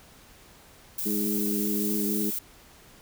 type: noise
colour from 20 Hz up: violet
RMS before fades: -31 dBFS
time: 0.98-2.39 s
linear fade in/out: 5 ms
type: harmonic tone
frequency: 103.83 Hz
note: G#2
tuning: in tune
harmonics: 2 / 3 / 4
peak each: -28 / -32 / -34 dBFS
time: 1.05-2.31 s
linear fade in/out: 20 ms
effects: pink hiss -53 dBFS RMS until 3.01 s